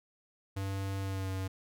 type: tone with pitch glide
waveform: square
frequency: 97.4 to 95.01 Hz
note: G2 to F#2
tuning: -11 to +46 cents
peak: -34 dBFS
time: 0.56-1.48 s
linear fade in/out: 10 ms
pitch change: -43 cents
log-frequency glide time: 1.01-1.3 s
effects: none